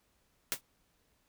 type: noise with exponential decay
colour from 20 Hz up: white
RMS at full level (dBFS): -28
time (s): 0.52-0.61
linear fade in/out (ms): 0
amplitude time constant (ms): 18
effects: pink hiss -73 dBFS RMS until 1.28 s